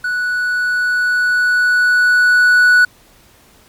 triangle tone with level ramp, 1476 Hz, F#6, 5 cents flat, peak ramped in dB -14 to -4 dBFS, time 0.04-2.85 s, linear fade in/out 5 ms, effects pink hiss -48 dBFS RMS until 3.68 s + MP3 96 kbps

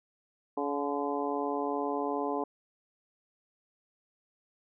harmonic tone with a mistuned harmonic, 142.6 Hz, C#3, 49 cents sharp, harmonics 2 / 3 / 4 / 5 / 6 / 7, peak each -35 / -34 / -39 / -37 / -37 / -38 dBFS, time 0.57-2.44 s, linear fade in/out 5 ms, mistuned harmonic 7, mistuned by +44 cents, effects none

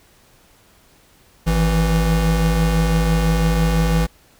square tone pair together, 52.94 / 164.81 Hz, G#1 / E3, +34 / 0 cents, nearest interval octave + minor sixth, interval 1966 cents, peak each -18 dBFS, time 1.46-4.07 s, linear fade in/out 20 ms, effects pink hiss -53 dBFS RMS until 4.39 s

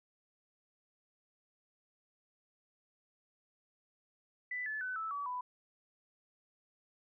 sine tone with pitch steps, 1989 / 1731.5 / 1507.4 / 1312.3 / 1142.4 / 994.5 Hz, B6 / A6 / F#6 / E6 / D6 / B5, +12 / -28 / +32 / -8 / -48 / +12 cents, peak -36 dBFS, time 4.51-5.41 s, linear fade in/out 5 ms, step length 150 ms, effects none

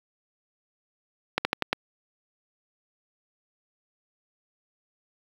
slowing click train, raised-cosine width 0.3 ms, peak -6 dBFS, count 5, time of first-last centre 1.38-1.73 s, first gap 70 ms, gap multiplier 1.15, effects high-pass 150 Hz 12 dB/octave + 7-bit

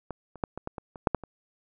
clicks, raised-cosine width 1 ms, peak -20 / -30 / -13 / -22 / -19 / -22 / -27 / -6 / -10 / -26 dBFS, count 10, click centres 0.107 / 0.357 / 0.438 / 0.576 / 0.674 / 0.782 / 0.958 / 1.072 / 1.147 / 1.237 s, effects none

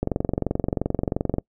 click train, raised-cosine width 2 ms, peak -9 dBFS, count 32, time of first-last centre 0.03-1.384 s, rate 22.9 Hz, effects noise-tail reverb RT60 0.1 s tail -25 dB re dry

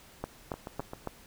two click trains, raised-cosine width 1 ms, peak -24 / -19 dBFS, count 4 / 4, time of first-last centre 0.54-0.934 / 0.24-1.073 s, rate 7.61 / 3.6 Hz, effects pink hiss -55 dBFS RMS until 1.26 s

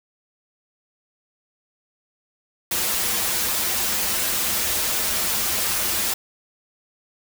white noise with comb filter, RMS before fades -23 dBFS, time 2.71-6.14 s, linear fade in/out 5 ms, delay 7.1 ms, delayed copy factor -0.9, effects none

